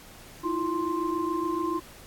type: tone cluster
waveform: sine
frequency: 320.6 / 347.7 / 1048 Hz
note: E4 / F4 / C6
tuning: -48 / -8 / +2 cents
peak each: -30 dBFS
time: 0.43-1.8 s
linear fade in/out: 20 ms
effects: pink hiss -49 dBFS RMS until 2.06 s + AAC 64 kbps